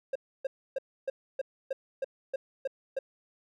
triangle tone bursts, 536 Hz, C5, 42 cents sharp, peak -26 dBFS, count 10, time 0.13-2.99 s, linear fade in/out 5 ms, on 25 ms, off 290 ms, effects none

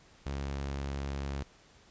sawtooth tone, 69.3 Hz, C#2, in tune, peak -30 dBFS, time 0.26-1.43 s, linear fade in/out 0 ms, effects pink hiss -60 dBFS RMS until 1.9 s + resampled to 16000 Hz

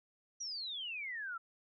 sine exponential sweep, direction down, 5920 to 1319 Hz, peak -39 dBFS, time 0.4-1.38 s, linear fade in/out 10 ms, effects none

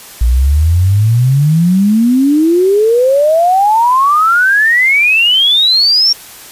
sine exponential sweep, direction up, 56.7 to 5588 Hz, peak -6 dBFS, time 0.21-6.13 s, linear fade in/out 5 ms, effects white hiss -33 dBFS RMS until 6.51 s + resampled to 32000 Hz

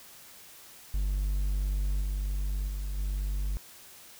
triangle tone with level steps, 49 Hz, G1, in tune, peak -24 / -26 / -29 / -26 dBFS, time 0.94-3.57 s, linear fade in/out 0 ms, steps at 2.01 / 2.67 / 2.97 s, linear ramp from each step 20 ms, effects white hiss -51 dBFS RMS until 4.19 s

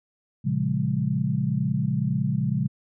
sine chord, Bb minor seventh, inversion none, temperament equal with one note detuned, 116.54 / 138.59 / 174.61 / 204.4 Hz, Bb2 / Db3 / F3 / Ab3, 0 / 0 / 0 / -27 cents, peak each -29 / -25 / -28 / -28 dBFS, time 0.44-2.68 s, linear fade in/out 20 ms, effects none

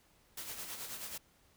white noise with tremolo, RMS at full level -42 dBFS, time 0.37-1.18 s, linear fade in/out 5 ms, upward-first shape sine, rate 9.3 Hz, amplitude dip 50%, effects pink hiss -68 dBFS RMS until 1.56 s

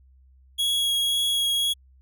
45% pulse tone with vibrato, 3322 Hz, G#7, in tune, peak -21 dBFS, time 0.58-1.74 s, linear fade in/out 20 ms, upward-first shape sine, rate 1.9 Hz, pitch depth 9 cents each way, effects added 65 Hz sine -52 dBFS peak until 2.01 s

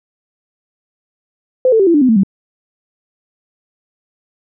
sine tone with pitch steps, 512 / 445.7 / 388 / 337.8 / 294.1 / 256 / 222.9 / 194.01 Hz, C5 / A4 / G4 / E4 / D4 / C4 / A3 / G3, -38 / +22 / -18 / +42 / +3 / -38 / +23 / -18 cents, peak -7 dBFS, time 1.65-2.234 s, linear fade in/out 2 ms, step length 73 ms, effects none

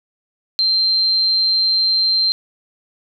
sine tone, 4144 Hz, C8, 17 cents flat, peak -13 dBFS, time 0.59-2.32 s, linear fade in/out 0 ms, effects none

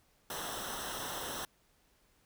pink noise with comb filter, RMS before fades -40 dBFS, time 0.3-1.45 s, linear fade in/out 2 ms, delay 0.43 ms, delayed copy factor -0.8, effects pink hiss -70 dBFS RMS until 2.25 s

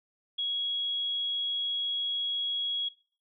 sine tone, 3322 Hz, G#7, in tune, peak -28 dBFS, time 0.38-2.89 s, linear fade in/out 10 ms, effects noise-tail reverb RT60 0.5 s tail -20 dB re dry

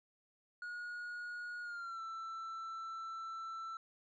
triangle tone with pitch glide, 1445 to 1332.7 Hz, F#6 to E6, -41 to +19 cents, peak -40 dBFS, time 0.62-3.77 s, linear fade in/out 2 ms, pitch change -140 cents, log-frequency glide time 1.62-2.01 s, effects resampled to 16000 Hz

